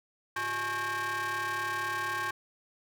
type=ring-modulated tone; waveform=35% pulse; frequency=246.9 Hz; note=B3; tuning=in tune; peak=-26 dBFS; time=0.36-2.31 s; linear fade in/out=5 ms; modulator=1340 Hz; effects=none